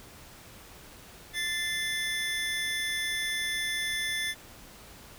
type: tone cluster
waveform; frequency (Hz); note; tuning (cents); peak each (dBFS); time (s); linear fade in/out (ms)
square; 1763 / 2073 / 3483; A6 / C7 / A7; +3 / -17 / -18; -34 / -35 / -34; 1.33-4.35; 50
effects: pink hiss -50 dBFS RMS until 5.18 s